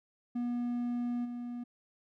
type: tone with level steps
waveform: triangle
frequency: 241.6 Hz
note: B3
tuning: 38 cents flat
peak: -29 / -35 dBFS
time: 0.35-1.64 s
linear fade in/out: 10 ms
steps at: 1.24 s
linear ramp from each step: 20 ms
effects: none